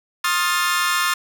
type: chord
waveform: sawtooth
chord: F dominant seventh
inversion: second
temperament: equal with one note detuned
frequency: 1066 / 1244.5 / 1396.9 / 1760 Hz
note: C6 / Eb6 / F6 / A6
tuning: +32 / 0 / 0 / 0 cents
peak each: -20 dBFS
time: 0.24-1.14 s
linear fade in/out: 5 ms
effects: none